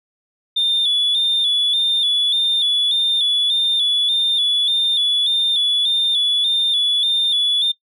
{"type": "tone with vibrato", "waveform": "sine", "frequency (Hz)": 3516, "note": "A7", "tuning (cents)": -2, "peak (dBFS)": -13, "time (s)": [0.56, 7.72], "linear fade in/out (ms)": 10, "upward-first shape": "square", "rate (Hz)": 1.7, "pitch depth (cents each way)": 47, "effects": ["noise-tail reverb RT60 0.1 s tail -20 dB re dry", "tanh soft clip ceiling -12 dBFS"]}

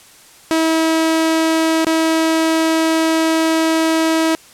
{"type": "tone with dropouts", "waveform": "sawtooth", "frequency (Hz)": 322.6, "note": "E4", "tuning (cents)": -37, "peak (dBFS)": -9, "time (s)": [0.51, 4.35], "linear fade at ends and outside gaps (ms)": 0, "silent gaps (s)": [1.847, 1.868], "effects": ["white hiss -44 dBFS RMS until 4.53 s", "low-pass 11000 Hz 12 dB/octave"]}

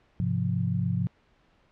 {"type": "chord", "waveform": "sine", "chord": "F minor", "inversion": "first", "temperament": "equal", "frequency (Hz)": [103.83, 130.81, 174.61], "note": ["Ab2", "C3", "F3"], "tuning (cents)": [0, 0, 0], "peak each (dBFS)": [-29, -29, -28], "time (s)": [0.2, 1.07], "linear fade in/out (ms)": 0, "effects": ["pink hiss -64 dBFS RMS until 1.71 s", "low-pass 3000 Hz 12 dB/octave"]}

